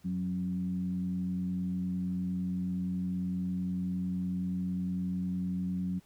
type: tone with frequency modulation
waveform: sine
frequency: 182.6 Hz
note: F#3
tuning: 23 cents flat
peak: -30 dBFS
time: 0.04-6 s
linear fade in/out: 20 ms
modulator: 89.1 Hz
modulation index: 0.48
effects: pink hiss -65 dBFS RMS until 6.05 s